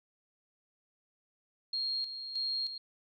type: tone with tremolo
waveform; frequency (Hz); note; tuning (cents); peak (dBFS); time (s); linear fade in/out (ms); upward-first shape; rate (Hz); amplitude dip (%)
sine; 4245; C8; +24; -31; 1.73-2.78; 5; square; 1.6; 60
effects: none